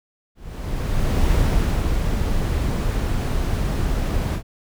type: noise with ADSR envelope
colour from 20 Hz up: brown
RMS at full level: -17 dBFS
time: 0.35-4.43 s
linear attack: 960 ms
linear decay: 580 ms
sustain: -4 dB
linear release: 85 ms
effects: none